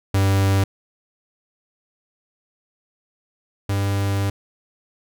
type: tone pair in turn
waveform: 45% pulse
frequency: 97.6 / 99.31 Hz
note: G2 / G2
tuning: -7 / +23 cents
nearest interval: unison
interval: 30 cents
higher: second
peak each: -15 / -19 dBFS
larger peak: first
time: 0.14-0.64 / 3.69-4.3 s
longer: second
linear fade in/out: 5 ms
effects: none